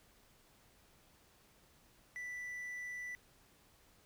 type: tone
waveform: triangle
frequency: 1975.5 Hz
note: B6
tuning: in tune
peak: -40 dBFS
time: 2.16-3.15 s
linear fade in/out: 0 ms
effects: pink hiss -67 dBFS RMS until 4.05 s